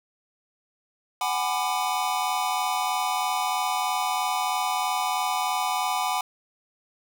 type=chord; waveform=square; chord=G# half-diminished seventh; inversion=third; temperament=just; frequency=747.5 / 830.6 / 996.7 / 1196.1 Hz; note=F#5 / G#5 / B5 / D6; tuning=+17 / 0 / +16 / +31 cents; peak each=-29 / -31 / -30 / -32 dBFS; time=1.21-6.21 s; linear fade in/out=2 ms; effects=none